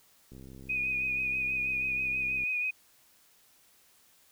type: click train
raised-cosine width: 3 ms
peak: -36 dBFS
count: 140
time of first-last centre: 0.32-2.436 s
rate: 65.7 Hz
type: tone with vibrato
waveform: sine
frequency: 2482 Hz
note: D#7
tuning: 5 cents flat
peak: -28 dBFS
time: 0.69-2.71 s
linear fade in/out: 10 ms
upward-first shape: triangle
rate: 6.2 Hz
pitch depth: 37 cents each way
effects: white hiss -63 dBFS RMS until 4.31 s